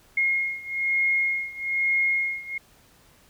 sine beating tone pair, 2148 / 2149.1 Hz, C7 / C7, +45 / +46 cents, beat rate 1.1 Hz, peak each -24 / -26 dBFS, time 0.17-2.58 s, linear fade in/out 5 ms, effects pink hiss -57 dBFS RMS until 3.29 s

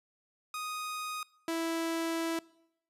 sawtooth tone pair in turn, 1244.5 / 329.6 Hz, D#6 / E4, 0 / 0 cents, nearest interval octave + major seventh, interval 2300 cents, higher first, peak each -32 / -27 dBFS, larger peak second, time 0.54-1.23 / 1.48-2.39 s, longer second, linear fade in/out 2 ms, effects noise-tail reverb RT60 0.8 s tail -23 dB re dry + resampled to 32000 Hz

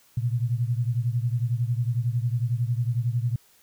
sine beating tone pair, 116.54 / 127.54 Hz, A#2 / C3, 0 / -44 cents, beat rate 11 Hz, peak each -24 / -27 dBFS, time 0.17-3.36 s, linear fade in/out 5 ms, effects white hiss -59 dBFS RMS until 3.62 s

